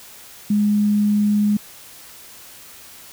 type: tone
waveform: sine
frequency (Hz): 207.7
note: G#3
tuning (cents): 0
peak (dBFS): -14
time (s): 0.5-1.57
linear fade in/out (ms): 5
effects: white hiss -42 dBFS RMS until 3.12 s